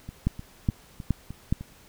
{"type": "two click trains", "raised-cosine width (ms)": 5, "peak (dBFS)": [-10, -24], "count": [4, 6], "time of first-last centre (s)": [[0.27, 1.525], [0.09, 1.61]], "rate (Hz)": [2.39, 3.29], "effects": ["pink hiss -54 dBFS RMS until 1.88 s"]}